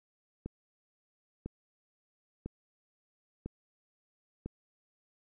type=click train; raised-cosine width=3 ms; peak=-25 dBFS; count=5; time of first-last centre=0.46-4.46 s; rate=1 Hz; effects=none